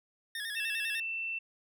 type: tone with vibrato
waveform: 25% pulse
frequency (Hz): 1749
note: A6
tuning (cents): -11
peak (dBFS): -32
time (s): 0.35-1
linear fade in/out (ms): 2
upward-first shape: square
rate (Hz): 10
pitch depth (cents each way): 71
type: tone with pitch glide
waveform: sine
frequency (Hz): 2665 to 2680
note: E7 to E7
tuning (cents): +18 to +28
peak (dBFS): -33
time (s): 0.56-1.39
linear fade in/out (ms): 10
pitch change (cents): +10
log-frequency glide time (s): 0.74-1.24
effects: none